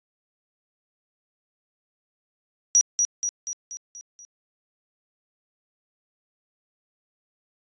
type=tone with echo; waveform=sine; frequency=5800 Hz; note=F#8; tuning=35 cents flat; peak=-13 dBFS; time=2.75-2.81 s; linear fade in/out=0 ms; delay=240 ms; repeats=6; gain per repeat=-5 dB; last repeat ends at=4.25 s; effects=resampled to 16000 Hz